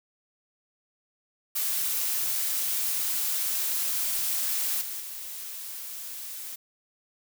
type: noise with level steps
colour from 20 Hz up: blue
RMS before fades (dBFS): -28 / -35 / -38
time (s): 1.55-6.56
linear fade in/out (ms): 10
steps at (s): 4.81 / 5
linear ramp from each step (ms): 5
effects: none